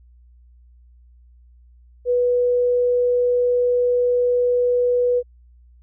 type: tone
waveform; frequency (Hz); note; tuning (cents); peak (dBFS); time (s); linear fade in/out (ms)
sine; 490.6; B4; -12; -15; 2.05-5.23; 50
effects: added 60 Hz sine -47 dBFS peak until 5.82 s